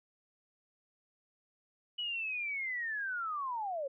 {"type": "linear sweep", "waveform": "sine", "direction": "down", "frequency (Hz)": [2960, 523.3], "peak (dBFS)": -34, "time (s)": [1.98, 3.88], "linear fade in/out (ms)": 10, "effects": []}